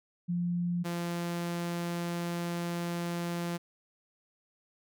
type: tone pair in turn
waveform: sine / sawtooth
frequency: 174.61 / 172.21 Hz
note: F3 / F3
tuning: 0 / -24 cents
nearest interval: unison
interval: 24 cents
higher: first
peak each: -28 dBFS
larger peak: neither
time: 0.28-0.84 / 0.84-3.58 s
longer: second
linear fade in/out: 20 ms
effects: none